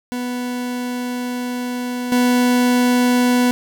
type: tone with level steps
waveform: 40% pulse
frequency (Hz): 246.9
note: B3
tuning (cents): 0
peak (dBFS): -21 / -12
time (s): 0.12-3.51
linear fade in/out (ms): 0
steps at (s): 2.12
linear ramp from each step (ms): 2
effects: none